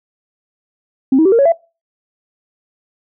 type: tone with pitch steps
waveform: sine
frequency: 265.3 / 319.2 / 384 / 461.9 / 555.7 / 668.5 Hz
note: C4 / D#4 / G4 / A#4 / C#5 / E5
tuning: +24 / +44 / -36 / -16 / +4 / +24 cents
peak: -6 dBFS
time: 1.12-1.522 s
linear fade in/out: 5 ms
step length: 67 ms
effects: noise-tail reverb RT60 0.3 s tail -24 dB re dry + tanh soft clip ceiling -3 dBFS